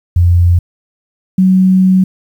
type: tone pair in turn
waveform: sine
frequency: 87.31 / 187.15 Hz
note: F2 / F#3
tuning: 0 / +20 cents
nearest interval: octave + minor second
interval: 1320 cents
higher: second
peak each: -5 dBFS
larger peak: neither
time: 0.16-0.59 / 1.38-2.04 s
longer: second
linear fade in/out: 5 ms
effects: 7-bit